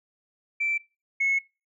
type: tone pair in turn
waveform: sine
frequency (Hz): 2335 / 2188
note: D7 / C#7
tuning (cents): -11 / -23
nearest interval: minor second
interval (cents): 112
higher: first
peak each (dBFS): -23 / -20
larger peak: second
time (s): 0.6-0.78 / 1.2-1.39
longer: second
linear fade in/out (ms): 10
effects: noise-tail reverb RT60 0.3 s tail -23 dB re dry + tanh soft clip ceiling -17 dBFS